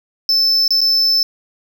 triangle tone with dropouts, 5274 Hz, E8, in tune, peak -10 dBFS, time 0.29-1.23 s, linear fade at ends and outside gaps 1 ms, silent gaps 0.679-0.706 / 0.807-0.814 s, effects 8-bit

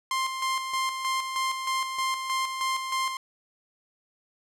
sawtooth tone with tremolo, 1052 Hz, C6, 9 cents sharp, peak -21 dBFS, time 0.11-3.17 s, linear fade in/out 2 ms, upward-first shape square, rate 3.2 Hz, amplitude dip 50%, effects low-pass 10000 Hz 12 dB/octave

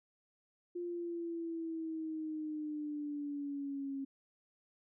sine exponential sweep, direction down, 351.5 to 271.7 Hz, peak -37 dBFS, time 0.75-4.05 s, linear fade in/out 10 ms, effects none

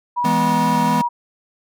sine tone with vibrato, 964 Hz, B5, 42 cents flat, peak -17 dBFS, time 0.16-1.09 s, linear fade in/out 20 ms, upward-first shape square, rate 4.2 Hz, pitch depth 12 cents each way
square chord, E major, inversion none, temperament equal, 164.81 / 207.7 / 246.9 Hz, E3 / G#3 / B3, 0 / 0 / 0 cents, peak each -23 / -23 / -22 dBFS, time 0.24-1.02 s, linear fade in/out 10 ms
effects none

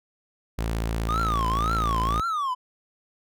sawtooth tone, 56 Hz, A1, 31 cents sharp, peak -21 dBFS, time 0.58-2.21 s, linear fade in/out 10 ms
triangle tone with vibrato, 1174.7 Hz, D6, in tune, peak -22 dBFS, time 1.08-2.55 s, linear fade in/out 20 ms, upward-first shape triangle, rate 1.9 Hz, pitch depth 290 cents each way
effects none

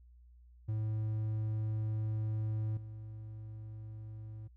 triangle tone with level steps, 108.6 Hz, A2, 22 cents flat, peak -30 / -41 dBFS, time 0.68-4.48 s, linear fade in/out 10 ms, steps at 2.77 s, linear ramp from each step 2 ms, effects added 60 Hz sine -56 dBFS peak until 4.56 s

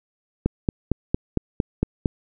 click train, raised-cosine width 3 ms, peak -6 dBFS, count 8, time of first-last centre 0.46-2.058 s, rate 4.38 Hz, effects none

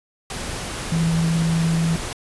sine tone in noise, 164.81 Hz, E3, in tune, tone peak -17 dBFS, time 0.92-1.96 s, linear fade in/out 2 ms, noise pink, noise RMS -29 dBFS, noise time 0.3-2.13 s, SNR +9 dB, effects resampled to 24000 Hz

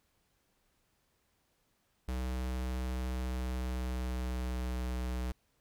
square tone with pitch glide, 63.3 to 62.21 Hz, B1 to B1, +43 to +13 cents, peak -34 dBFS, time 2.08-5.32 s, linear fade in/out 5 ms, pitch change -30 cents, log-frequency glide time 3.04-4.92 s, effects pink hiss -75 dBFS RMS until 5.6 s

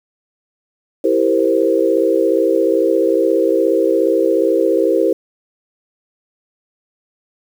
sine chord, C dominant seventh, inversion first, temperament equal, 329.6 / 392 / 466.2 / 523.3 Hz, E4 / G4 / Bb4 / C5, 0 / 0 / 0 / 0 cents, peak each -17 dBFS, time 1.04-5.13 s, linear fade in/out 5 ms, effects 7-bit

